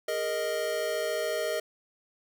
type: chord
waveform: square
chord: Ab suspended second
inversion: none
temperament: equal with one note detuned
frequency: 412.2 / 466.2 / 622.3 Hz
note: Ab4 / Bb4 / Eb5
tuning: -13 / 0 / 0 cents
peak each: -37 / -34 / -31 dBFS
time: 0.08-1.6 s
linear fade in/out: 5 ms
effects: 11-bit